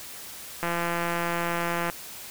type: click train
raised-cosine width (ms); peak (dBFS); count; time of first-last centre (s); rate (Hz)
0.5; -13; 218; 0.63-1.899; 171
effects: white hiss -41 dBFS RMS until 2.3 s